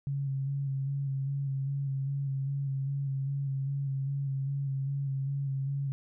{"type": "tone with vibrato", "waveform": "sine", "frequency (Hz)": 137.5, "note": "C#3", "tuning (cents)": -14, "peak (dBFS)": -29, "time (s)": [0.07, 5.92], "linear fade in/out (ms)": 0, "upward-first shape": "square", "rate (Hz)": 2.5, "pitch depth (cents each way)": 24, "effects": []}